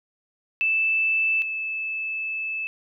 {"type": "tone pair in turn", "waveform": "sine", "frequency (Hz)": [2637, 2620], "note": ["E7", "E7"], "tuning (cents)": [0, -11], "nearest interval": "unison", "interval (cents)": 11, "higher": "first", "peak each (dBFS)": [-19, -26], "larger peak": "first", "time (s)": [[0.61, 1.42], [1.42, 2.67]], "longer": "second", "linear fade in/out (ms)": 0, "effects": []}